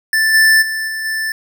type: tone with level steps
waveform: square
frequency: 1763 Hz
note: A6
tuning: 3 cents sharp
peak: -12 / -8 / -19 / -21 / -18 dBFS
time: 0.13-1.32 s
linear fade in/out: 2 ms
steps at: 0.33 / 0.61 / 0.87 / 1.04 s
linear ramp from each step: 20 ms
effects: none